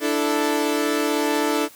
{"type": "chord", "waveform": "sawtooth", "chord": "D suspended second", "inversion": "none", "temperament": "equal", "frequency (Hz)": [293.7, 329.6, 440], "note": ["D4", "E4", "A4"], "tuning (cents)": [0, 0, 0], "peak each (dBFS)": [-19, -22, -20], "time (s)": [0, 1.69], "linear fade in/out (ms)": 50, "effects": ["white hiss -47 dBFS RMS until 1.75 s"]}